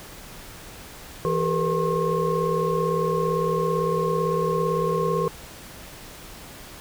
sine tone cluster, 164.9 / 394.9 / 452.8 / 490.6 / 1075 Hz, E3 / G4 / A4 / B4 / C6, +1 / +13 / +50 / -12 / +47 cents, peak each -27 dBFS, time 1.25-5.28 s, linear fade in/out 0 ms, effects pink hiss -42 dBFS RMS until 6.8 s

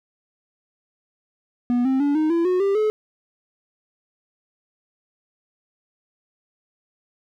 triangle tone with pitch steps, 243.6 / 264.1 / 286.4 / 310.5 / 336.6 / 365 / 395.7 / 429.1 Hz, B3 / C4 / D4 / D#4 / E4 / F#4 / G4 / A4, -24 / +16 / -43 / -3 / +36 / -24 / +16 / -43 cents, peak -15 dBFS, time 1.7-2.9 s, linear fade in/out 0 ms, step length 150 ms, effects none

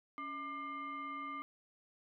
sine tone with frequency modulation, 1197 Hz, D6, 33 cents sharp, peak -40 dBFS, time 0.18-1.42 s, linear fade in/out 0 ms, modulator 917 Hz, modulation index 0.8, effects none

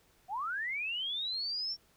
sine linear sweep, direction up, 698.5 to 5520 Hz, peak -33 dBFS, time 0.28-1.77 s, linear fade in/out 50 ms, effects pink hiss -67 dBFS RMS until 1.96 s

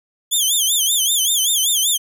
15% pulse tone with vibrato, 3322 Hz, G#7, in tune, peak -8 dBFS, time 0.31-1.98 s, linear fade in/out 20 ms, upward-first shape sine, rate 5.2 Hz, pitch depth 160 cents each way, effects none

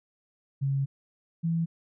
sine tone pair in turn, 137.3 / 165.89 Hz, C#3 / E3, -16 / +11 cents, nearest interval minor third, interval 327 cents, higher second, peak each -24 dBFS, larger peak neither, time 0.61-0.86 / 1.43-1.66 s, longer first, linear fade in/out 20 ms, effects none

